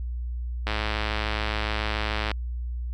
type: click train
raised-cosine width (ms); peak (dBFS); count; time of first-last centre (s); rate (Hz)
0.3; -11; 177; 0.67-2.315; 107
effects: added 60 Hz sine -28 dBFS peak until 2.93 s